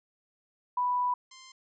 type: tone pair in turn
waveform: sine / 5% pulse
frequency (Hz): 987.8 / 1046.5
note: B5 / C6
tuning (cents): 0 / 0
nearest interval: minor second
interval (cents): 100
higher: second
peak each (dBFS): -25 / -35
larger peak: first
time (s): 0.77-1.14 / 1.31-1.52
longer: first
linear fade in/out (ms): 5
effects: resampled to 16000 Hz